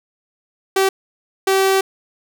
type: tone bursts at uneven times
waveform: sawtooth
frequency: 385.4 Hz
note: G4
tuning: 29 cents flat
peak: -9 dBFS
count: 2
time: 0.76-0.89 / 1.47-1.81 s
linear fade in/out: 5 ms
effects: none